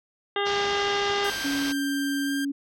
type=harmonic tone; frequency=403.5 Hz; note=G#4; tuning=50 cents flat; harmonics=1 / 2 / 3 / 4 / 5 / 7 / 8 / 9; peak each=-27 / -30 / -32 / -33 / -34 / -35 / -36 / -37 dBFS; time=0.36-1.3 s; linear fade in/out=2 ms
type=low-pass noise; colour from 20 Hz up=white; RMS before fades=-34 dBFS; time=0.45-1.73 s; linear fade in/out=20 ms; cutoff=5800 Hz; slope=48 dB/octave
type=tone with pitch glide; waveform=sawtooth; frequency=1580 to 1592.8 Hz; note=G6 to G6; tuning=+13 to +27 cents; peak=-27 dBFS; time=1.24-2.45 s; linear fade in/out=5 ms; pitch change=+14 cents; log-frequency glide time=2.25-2.31 s
type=tone; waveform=sine; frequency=280 Hz; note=C#4; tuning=18 cents sharp; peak=-25 dBFS; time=1.44-2.52 s; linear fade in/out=10 ms
effects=none